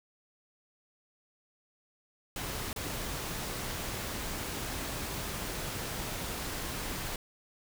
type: noise with dropouts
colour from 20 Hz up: pink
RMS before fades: -37 dBFS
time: 2.36-7.16 s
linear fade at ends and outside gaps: 2 ms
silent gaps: 2.73-2.761 s
effects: none